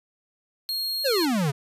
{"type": "tone", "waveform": "45% pulse", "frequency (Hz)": 4260, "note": "C8", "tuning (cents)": 30, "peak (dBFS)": -25, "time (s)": [0.69, 1.25], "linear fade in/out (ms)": 0}
{"type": "exponential sweep", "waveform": "square", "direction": "down", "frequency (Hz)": [587.3, 130.81], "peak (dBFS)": -22, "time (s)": [1.04, 1.52], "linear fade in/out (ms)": 20}
{"type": "noise with exponential decay", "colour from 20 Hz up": "white", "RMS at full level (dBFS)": -42, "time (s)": [1.38, 1.47], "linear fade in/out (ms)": 1, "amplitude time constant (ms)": 19}
{"effects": ["resampled to 32000 Hz"]}